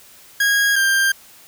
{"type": "tone pair in turn", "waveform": "40% pulse", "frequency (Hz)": [1640, 1588.7], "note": ["G#6", "G6"], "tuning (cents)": [-22, 23], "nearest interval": "minor second", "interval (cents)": 55, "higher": "first", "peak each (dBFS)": -13, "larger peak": "neither", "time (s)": [[0.4, 0.76], [0.76, 1.12]], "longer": "neither", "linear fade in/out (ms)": 5, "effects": ["white hiss -46 dBFS RMS until 1.47 s"]}